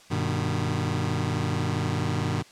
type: chord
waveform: sawtooth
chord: G augmented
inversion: none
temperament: just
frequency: 98 / 122.5 / 153.12 Hz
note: G2 / B2 / D#3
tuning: 0 / -14 / -27 cents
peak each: -25 dBFS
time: 0.1-2.43 s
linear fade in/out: 20 ms
effects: white hiss -52 dBFS RMS until 2.51 s + low-pass 7000 Hz 12 dB/octave